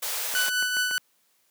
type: high-pass noise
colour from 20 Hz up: white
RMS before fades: -30 dBFS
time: 0.02-0.5 s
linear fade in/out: 10 ms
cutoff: 440 Hz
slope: 48 dB/octave
type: click train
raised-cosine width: 0.5 ms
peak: -23 dBFS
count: 5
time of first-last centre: 0.34-0.911 s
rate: 7 Hz
type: tone with tremolo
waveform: sawtooth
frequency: 1492 Hz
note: F#6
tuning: 14 cents sharp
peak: -18 dBFS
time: 0.35-0.98 s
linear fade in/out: 0 ms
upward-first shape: triangle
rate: 5 Hz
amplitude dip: 45%
effects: white hiss -67 dBFS RMS until 1.5 s + high-pass 150 Hz 12 dB/octave